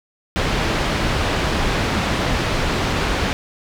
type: low-pass noise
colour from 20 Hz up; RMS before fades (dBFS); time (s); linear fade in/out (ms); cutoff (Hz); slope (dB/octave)
pink; -20; 0.36-3.33; 0; 3900; 12
effects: none